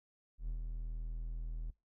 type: tone with ADSR envelope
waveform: triangle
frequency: 40.4 Hz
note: E1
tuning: 34 cents flat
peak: -33 dBFS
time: 0.38-1.71 s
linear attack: 99 ms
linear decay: 100 ms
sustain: -3 dB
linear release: 12 ms
effects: noise-tail reverb RT60 0.2 s tail -21 dB re dry